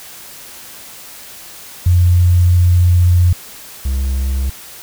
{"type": "tone pair in turn", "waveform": ["sine", "triangle"], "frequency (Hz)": [88.5, 66.48], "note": ["F2", "C2"], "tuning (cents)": [23, 28], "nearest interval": "perfect fourth", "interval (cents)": 495, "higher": "first", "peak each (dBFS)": [-7, -12], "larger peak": "first", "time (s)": [[1.86, 3.33], [3.85, 4.5]], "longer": "first", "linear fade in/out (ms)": 5, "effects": ["white hiss -35 dBFS RMS until 4.82 s"]}